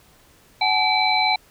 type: tone cluster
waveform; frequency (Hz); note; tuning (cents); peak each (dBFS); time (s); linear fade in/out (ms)
sine; 749 / 852 / 2313 / 4024; F#5 / G#5 / D7 / B7; +21 / +44 / -27 / +32; -22; 0.61-1.36; 5
effects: pink hiss -54 dBFS RMS until 1.5 s